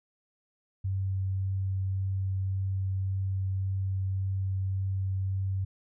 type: tone with vibrato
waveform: sine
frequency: 95.8 Hz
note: G2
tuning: 39 cents flat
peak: -27 dBFS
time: 0.84-5.65 s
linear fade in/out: 10 ms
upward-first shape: triangle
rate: 1.8 Hz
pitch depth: 8 cents each way
effects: none